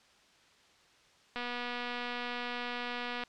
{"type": "click train", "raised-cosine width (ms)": 0.3, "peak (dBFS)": -22, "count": 457, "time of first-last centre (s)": [1.36, 3.237], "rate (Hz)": 243, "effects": ["white hiss -63 dBFS RMS until 3.28 s", "low-pass 5000 Hz 12 dB/octave"]}